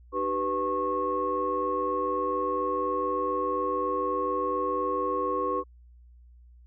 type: tone cluster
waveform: sine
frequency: 304.1 / 388.2 / 495.4 / 1092 Hz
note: D#4 / G4 / B4 / C#6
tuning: -40 / -17 / +5 / -26 cents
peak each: -35 / -32 / -30 / -28 dBFS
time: 0.12-5.64 s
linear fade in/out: 50 ms
effects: tanh soft clip ceiling -15 dBFS + added 60 Hz sine -50 dBFS peak until 6.66 s